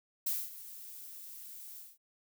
violet noise with ADSR envelope, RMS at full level -32 dBFS, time 0.26-1.98 s, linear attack 9 ms, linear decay 220 ms, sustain -16 dB, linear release 200 ms, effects none

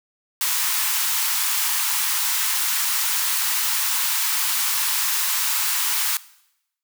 white high-pass noise, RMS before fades -22 dBFS, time 0.41-6.17 s, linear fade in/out 2 ms, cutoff 830 Hz, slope 96 dB/octave, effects noise-tail reverb RT60 0.8 s tail -19 dB re dry

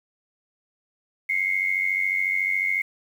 sine tone pair together, 2093 / 2187 Hz, C7 / C#7, 0 / -24 cents, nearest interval minor second, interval 76 cents, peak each -24 dBFS, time 1.29-2.82 s, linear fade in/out 5 ms, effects 8-bit

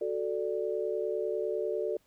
sine chord, D major, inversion first, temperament equal, 370 / 440 / 587.3 Hz, F#4 / A4 / D5, 0 / 0 / 0 cents, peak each -34 / -32 / -35 dBFS, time 0.01-1.97 s, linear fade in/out 5 ms, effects pink hiss -69 dBFS RMS until 2.06 s

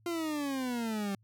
40% pulse exponential sweep, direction down, 349.2 to 194.2 Hz, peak -31 dBFS, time 0.06-1.15 s, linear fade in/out 2 ms, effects added 109 Hz sine -62 dBFS peak until 1.23 s

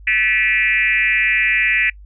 sine tone with frequency modulation, 2162 Hz, C#7, 44 cents flat, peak -13 dBFS, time 0.07-1.9 s, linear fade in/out 5 ms, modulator 212 Hz, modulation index 1.9, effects noise-tail reverb RT60 0.1 s tail -25 dB re dry + added 50 Hz sine -37 dBFS peak until 2.05 s

